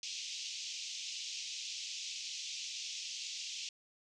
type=band-pass noise; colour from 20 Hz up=white; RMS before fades=-43 dBFS; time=0.03-3.69 s; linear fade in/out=2 ms; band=2500 to 6600 Hz; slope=48 dB/octave; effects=none